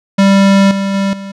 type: tone with level steps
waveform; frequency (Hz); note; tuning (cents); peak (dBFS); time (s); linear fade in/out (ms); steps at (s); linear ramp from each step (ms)
square; 196.3; G3; +3; -6 / -14 / -12 / -24; 0.18-1.32; 10; 0.71 / 0.94 / 1.13; 2
effects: low-pass 6000 Hz 12 dB/octave